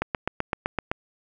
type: click train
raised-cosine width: 0.5 ms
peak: -9 dBFS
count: 8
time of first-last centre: 0.02-0.915 s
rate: 7.82 Hz
effects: none